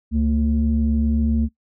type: tone pair together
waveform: sine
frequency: 71 / 225.4 Hz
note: C#2 / A3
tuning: +42 / +42 cents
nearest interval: octave + minor sixth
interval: 2000 cents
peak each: -18 dBFS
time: 0.11-1.49 s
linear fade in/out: 50 ms
effects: noise-tail reverb RT60 0.1 s tail -20 dB re dry + tanh soft clip ceiling -10 dBFS